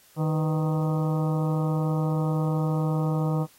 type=harmonic tone with a mistuned harmonic; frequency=155.56 Hz; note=D#3; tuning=in tune; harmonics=1 / 2 / 3 / 4 / 5 / 6 / 7 / 8; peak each=-23 / -32 / -33 / -38 / -38 / -40 / -42 / -41 dBFS; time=0.16-3.47 s; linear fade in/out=50 ms; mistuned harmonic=3; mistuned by=+88 cents; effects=white hiss -57 dBFS RMS until 3.58 s + AAC 48 kbps